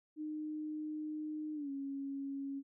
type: tone with pitch glide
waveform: sine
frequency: 306.2 to 276 Hz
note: D#4 to C#4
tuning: -28 to -7 cents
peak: -38 dBFS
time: 0.16-2.63 s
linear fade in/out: 50 ms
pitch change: -179 cents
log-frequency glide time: 1.54-1.7 s
effects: none